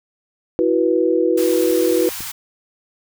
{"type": "chord", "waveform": "sine", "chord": "E suspended second", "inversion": "none", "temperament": "equal with one note detuned", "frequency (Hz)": [329.6, 370, 488.2], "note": ["E4", "F#4", "B4"], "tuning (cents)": [0, 0, -20], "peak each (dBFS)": -18, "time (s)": [0.59, 2.09], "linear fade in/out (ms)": 0}
{"type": "band-stop noise", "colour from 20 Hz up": "white", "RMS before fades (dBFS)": -29, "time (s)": [1.37, 2.32], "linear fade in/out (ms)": 10, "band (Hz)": [150, 740], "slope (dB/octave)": 96}
{"type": "click", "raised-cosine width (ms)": 3, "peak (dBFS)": -22, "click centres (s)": 2.206}
{"effects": []}